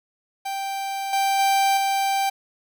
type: tone with level steps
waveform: 45% pulse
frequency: 784 Hz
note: G5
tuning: in tune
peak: -26 / -19 / -17 / -20 dBFS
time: 0.45-2.3 s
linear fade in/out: 10 ms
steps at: 1.13 / 1.39 / 1.77 s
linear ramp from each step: 2 ms
effects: 9-bit